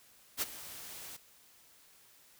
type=noise with ADSR envelope; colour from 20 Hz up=white; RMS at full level=-31 dBFS; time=0.37-1.17 s; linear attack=50 ms; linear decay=23 ms; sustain=-16 dB; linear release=10 ms; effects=white hiss -62 dBFS RMS until 2.39 s